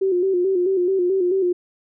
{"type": "tone with vibrato", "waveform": "sine", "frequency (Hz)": 370, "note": "F#4", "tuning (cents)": 0, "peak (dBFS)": -16, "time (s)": [0.01, 1.53], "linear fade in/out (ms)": 10, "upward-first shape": "square", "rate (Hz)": 4.6, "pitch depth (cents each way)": 67, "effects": []}